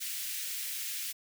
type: high-pass noise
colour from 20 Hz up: white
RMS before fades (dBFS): -37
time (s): 0-1.13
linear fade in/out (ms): 20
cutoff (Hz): 1900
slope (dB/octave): 24
effects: none